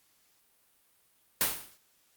white noise with exponential decay, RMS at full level -23 dBFS, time 1.41-1.77 s, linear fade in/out 0 ms, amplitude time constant 77 ms, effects white hiss -68 dBFS RMS until 2.16 s + Opus 48 kbps

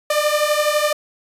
sawtooth beating tone pair, 593 / 605 Hz, D5 / D#5, +17 / -49 cents, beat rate 12 Hz, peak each -15 dBFS, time 0.1-0.93 s, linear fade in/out 5 ms, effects resampled to 32000 Hz

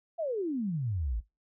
sine exponential sweep, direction down, 698.5 to 49 Hz, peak -29 dBFS, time 0.18-1.21 s, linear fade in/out 20 ms, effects noise-tail reverb RT60 0.2 s tail -19 dB re dry

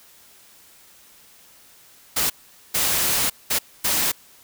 white noise bursts at uneven times, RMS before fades -21 dBFS, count 4, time 2.16-2.3 / 2.74-3.3 / 3.5-3.59 / 3.84-4.12 s, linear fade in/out 10 ms, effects white hiss -51 dBFS RMS until 4.43 s

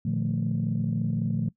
sine chord, Bb major seventh, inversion none, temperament equal with one note detuned, 116.54 / 150.7 / 174.61 / 220 Hz, Bb2 / D3 / F3 / A3, 0 / +45 / 0 / 0 cents, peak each -29 dBFS, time 0.05-1.49 s, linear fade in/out 5 ms, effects noise-tail reverb RT60 0.1 s tail -20 dB re dry + tanh soft clip ceiling -17 dBFS

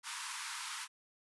pink band-pass noise, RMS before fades -43 dBFS, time 0.03-0.88 s, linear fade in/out 50 ms, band 890 to 11000 Hz, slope 96 dB/octave, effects none

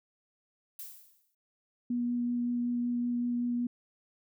violet noise with exponential decay, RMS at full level -40 dBFS, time 0.79-1.35 s, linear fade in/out 5 ms, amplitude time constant 120 ms
sine tone with vibrato, 241.6 Hz, B3, 38 cents flat, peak -28 dBFS, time 1.9-3.67 s, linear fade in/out 5 ms, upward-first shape sine, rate 5.3 Hz, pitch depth 8 cents each way
effects none

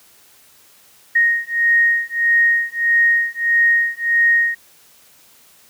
sine beating tone pair, 1864.7 / 1866.3 Hz, A#6 / A#6, 0 / +2 cents, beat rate 1.6 Hz, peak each -16 dBFS, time 1.15-4.55 s, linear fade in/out 10 ms, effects white hiss -50 dBFS RMS until 5.69 s + high-pass 60 Hz 12 dB/octave

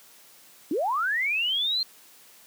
sine linear sweep, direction up, 262.1 to 4219 Hz, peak -23 dBFS, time 0.71-1.83 s, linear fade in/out 2 ms, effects white hiss -53 dBFS RMS until 2.46 s + high-pass 150 Hz 12 dB/octave

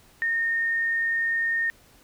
sine tone, 1835 Hz, A#6, 28 cents flat, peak -22 dBFS, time 0.22-1.7 s, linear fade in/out 0 ms, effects pink hiss -56 dBFS RMS until 2.03 s

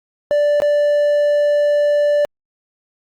triangle tone with dropouts, 586 Hz, D5, 4 cents flat, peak -10 dBFS, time 0.31-2.25 s, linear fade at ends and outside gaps 0 ms, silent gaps 0.602-0.62 s, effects Opus 48 kbps

